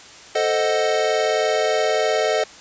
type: chord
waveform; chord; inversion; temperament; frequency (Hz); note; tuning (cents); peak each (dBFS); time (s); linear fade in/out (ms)
square; A diminished seventh; none; equal; 440 / 523.3 / 622.3 / 740; A4 / C5 / Eb5 / Gb5; 0 / 0 / 0 / 0; -23 / -26 / -22 / -26; 0.35-2.44; 5
effects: white hiss -42 dBFS RMS until 2.6 s + resampled to 16000 Hz